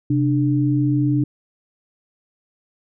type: tone pair together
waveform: sine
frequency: 130.81 / 296.4 Hz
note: C3 / D4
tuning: 0 / +16 cents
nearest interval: octave + major second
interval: 1416 cents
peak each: -18 dBFS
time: 0.1-1.24 s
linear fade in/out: 5 ms
effects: none